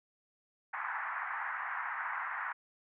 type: band-pass noise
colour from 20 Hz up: white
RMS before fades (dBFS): -38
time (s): 0.73-2.53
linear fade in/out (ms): 10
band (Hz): 820 to 1900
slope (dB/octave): 48
effects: none